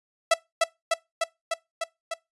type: tone with echo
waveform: sawtooth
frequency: 660 Hz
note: E5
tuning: 2 cents sharp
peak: -12 dBFS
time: 0.31-0.34 s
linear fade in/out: 5 ms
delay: 300 ms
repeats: 6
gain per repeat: -2 dB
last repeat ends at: 2.14 s
effects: noise-tail reverb RT60 0.2 s tail -21 dB re dry + resampled to 24000 Hz